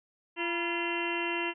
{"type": "harmonic tone with a mistuned harmonic", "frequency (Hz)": 342.9, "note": "F4", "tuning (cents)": -32, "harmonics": [1, 2, 3, 4, 5, 6, 7, 8, 9], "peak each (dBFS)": [-34, -42, -37, -44, -41, -39, -45, -34, -42], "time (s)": [0.36, 1.54], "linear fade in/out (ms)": 50, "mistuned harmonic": 3, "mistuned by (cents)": -95, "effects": []}